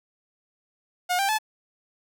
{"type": "tone with pitch steps", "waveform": "sawtooth", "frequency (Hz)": [719, 788.6, 865], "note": ["F#5", "G5", "A5"], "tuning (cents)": [-50, 10, -30], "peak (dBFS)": -18, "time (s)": [1.09, 1.387], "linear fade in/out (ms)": 20, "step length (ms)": 99, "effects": []}